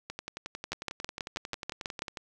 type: two click trains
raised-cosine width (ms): 0.2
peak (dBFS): -15 / -20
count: 9 / 24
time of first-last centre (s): 0.72-2.021 / 0.1-2.172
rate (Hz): 6.15 / 11.1
effects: none